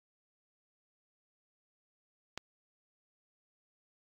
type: click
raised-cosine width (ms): 0.2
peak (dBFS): -20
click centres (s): 2.376
effects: AAC 64 kbps